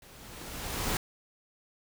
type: noise with level ramp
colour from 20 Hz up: pink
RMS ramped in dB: -54 to -29 dBFS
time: 0.02-0.97 s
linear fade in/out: 2 ms
effects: none